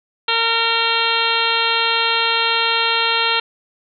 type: harmonic tone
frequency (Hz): 458.7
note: A#4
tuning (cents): -28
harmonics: 1 / 2 / 3 / 4 / 5 / 6 / 7 / 8 / 9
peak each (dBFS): -27 / -23 / -22 / -27 / -26 / -22 / -22 / -25 / -24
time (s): 0.28-3.4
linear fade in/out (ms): 5
effects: none